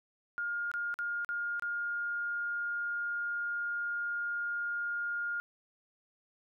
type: tone with dropouts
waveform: sine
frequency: 1416 Hz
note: F6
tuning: 23 cents sharp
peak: -32 dBFS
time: 0.38-5.4 s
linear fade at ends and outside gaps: 0 ms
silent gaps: 0.715-0.739 / 0.941-0.989 / 1.247-1.29 / 1.596-1.623 s
effects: none